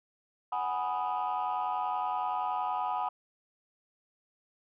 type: chord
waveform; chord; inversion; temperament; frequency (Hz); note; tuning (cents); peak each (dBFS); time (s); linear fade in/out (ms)
sine; G# minor seventh; third; equal; 740 / 830.6 / 987.8 / 1244.5; F#5 / G#5 / B5 / D#6; 0 / 0 / 0 / 0; -33 / -33 / -33 / -36; 0.52-3.09; 5
effects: tanh soft clip ceiling -24 dBFS